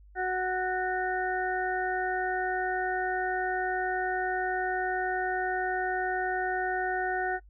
harmonic tone with a mistuned harmonic, 370 Hz, F#4, in tune, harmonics 1 / 2 / 4 / 5, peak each -33 / -30 / -33 / -36 dBFS, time 0.15-7.4 s, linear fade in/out 50 ms, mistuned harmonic 5, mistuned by -18 cents, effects noise-tail reverb RT60 0.1 s tail -23 dB re dry + added 50 Hz sine -51 dBFS peak until 7.49 s

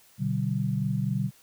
sine chord, G major, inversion first, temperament equal with one note detuned, 123.47 / 146.83 / 191.96 Hz, B2 / D3 / G3, 0 / 0 / -36 cents, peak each -29 dBFS, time 0.18-1.31 s, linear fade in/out 50 ms, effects white hiss -58 dBFS RMS until 1.42 s

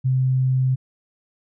sine tone, 130 Hz, C3, 11 cents flat, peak -16 dBFS, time 0.04-0.76 s, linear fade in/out 20 ms, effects none

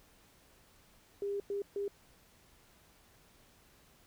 sine tone bursts at uneven times, 402.1 Hz, G4, 44 cents sharp, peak -33 dBFS, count 3, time 1.22-1.4 / 1.5-1.62 / 1.76-1.88 s, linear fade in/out 2 ms, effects pink hiss -64 dBFS RMS until 4.06 s

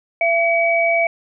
sine tone pair together, 674 / 2274 Hz, E5 / C#7, +38 / +44 cents, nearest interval octave + major sixth, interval 2106 cents, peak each -16 / -17 dBFS, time 0.21-1.07 s, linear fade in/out 2 ms, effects none

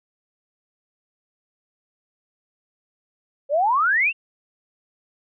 sine exponential sweep, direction up, 540 to 2818 Hz, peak -16 dBFS, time 3.49-4.13 s, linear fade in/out 50 ms, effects none

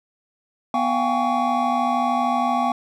triangle tone cluster, 246.4 / 695 / 768 / 821 / 1123 Hz, B3 / F5 / G5 / G#5 / C#6, -4 / -9 / -36 / -20 / +22 cents, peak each -23 dBFS, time 0.74-2.72 s, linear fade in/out 2 ms, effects none

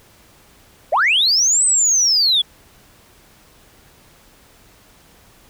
sine linear two-way sweep, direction up then down, 510 to 8230 to 3308 Hz, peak -11 dBFS, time 0.92-2.42 s, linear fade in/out 10 ms, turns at 1.65 s, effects tanh soft clip ceiling -8 dBFS + pink hiss -50 dBFS RMS until 5.49 s

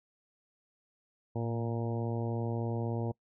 harmonic tone with a mistuned harmonic, 116.54 Hz, A#2, in tune, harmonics 1 / 2 / 3 / 4 / 5 / 6 / 7 / 8, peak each -33 / -38 / -40 / -40 / -44 / -47 / -47 / -49 dBFS, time 1.35-3.12 s, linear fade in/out 10 ms, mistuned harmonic 1, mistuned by -38 cents, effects noise-tail reverb RT60 0.1 s tail -24 dB re dry

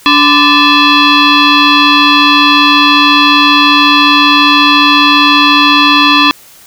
sine tone with frequency modulation, 1174.7 Hz, D6, in tune, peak -3 dBFS, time 0.06-6.31 s, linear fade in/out 0 ms, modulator 732 Hz, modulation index 3.8, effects white hiss -38 dBFS RMS until 6.66 s

